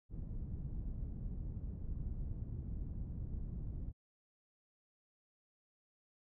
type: low-pass noise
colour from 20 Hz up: pink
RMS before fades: -42 dBFS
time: 0.09-3.93 s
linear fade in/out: 50 ms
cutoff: 140 Hz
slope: 12 dB/octave
effects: none